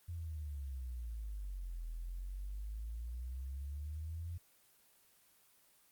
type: exponential two-way sweep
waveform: sine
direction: down then up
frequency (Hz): 87.31 to 40.62 to 87.31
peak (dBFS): -40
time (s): 0.08-4.38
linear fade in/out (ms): 10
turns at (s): 1.87
effects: white hiss -68 dBFS RMS until 5.91 s + Opus 24 kbps